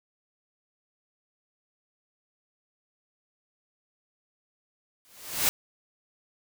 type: noise with exponential growth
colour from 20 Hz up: white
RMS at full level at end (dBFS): -21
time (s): 5.05-5.49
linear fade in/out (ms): 0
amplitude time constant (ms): 94
effects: none